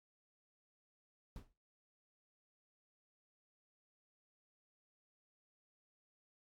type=noise with exponential decay; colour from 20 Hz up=brown; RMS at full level=-43 dBFS; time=1.36-1.53 s; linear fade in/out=1 ms; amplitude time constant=35 ms; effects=noise-tail reverb RT60 0.4 s tail -26 dB re dry + AAC 64 kbps